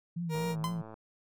sine tone with vibrato, 164.81 Hz, E3, in tune, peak -32 dBFS, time 0.16-0.82 s, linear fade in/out 10 ms, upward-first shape triangle, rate 4 Hz, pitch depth 110 cents each way
30% pulse tone, 471.1 Hz, A#4, 18 cents sharp, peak -31 dBFS, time 0.29-0.56 s, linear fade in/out 50 ms
click train, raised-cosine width 1 ms, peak -33 dBFS, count 66, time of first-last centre 0.35-0.941 s, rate 110 Hz
45% pulse tone with exponential decay, 1026 Hz, C6, 34 cents flat, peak -29 dBFS, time 0.64-0.81 s, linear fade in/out 1 ms, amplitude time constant 36 ms
effects none

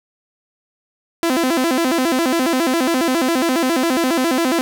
sawtooth tone with vibrato, 293.6 Hz, D4, in tune, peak -11 dBFS, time 1.23-4.61 s, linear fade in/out 0 ms, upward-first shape square, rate 7.3 Hz, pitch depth 230 cents each way, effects none

